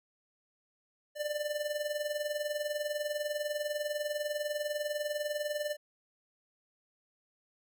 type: tone with tremolo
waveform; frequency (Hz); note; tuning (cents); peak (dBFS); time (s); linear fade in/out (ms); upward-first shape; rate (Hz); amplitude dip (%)
square; 594; D5; +20; -30; 1.15-5.77; 50; triangle; 20; 75
effects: none